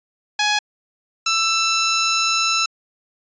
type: tone pair in turn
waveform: 10% pulse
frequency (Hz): 837 / 1328.7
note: G#5 / E6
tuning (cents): +13 / +13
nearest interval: minor sixth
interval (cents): 800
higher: second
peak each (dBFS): -8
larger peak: neither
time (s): 0.39-0.59 / 1.26-2.66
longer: second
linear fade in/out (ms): 5
effects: resampled to 16000 Hz